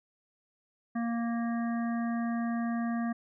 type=harmonic tone; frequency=233.1 Hz; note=A#3; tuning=in tune; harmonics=1 / 3 / 5 / 7 / 8; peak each=-29 / -39 / -43 / -46 / -47 dBFS; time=0.95-3.13 s; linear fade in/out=10 ms; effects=none